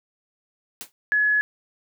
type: noise with exponential decay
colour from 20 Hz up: white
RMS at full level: -31 dBFS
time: 0.81-0.92 s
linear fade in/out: 0 ms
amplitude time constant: 22 ms
type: tone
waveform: sine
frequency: 1696 Hz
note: G#6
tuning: 36 cents sharp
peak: -17 dBFS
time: 1.12-1.41 s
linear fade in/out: 0 ms
effects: none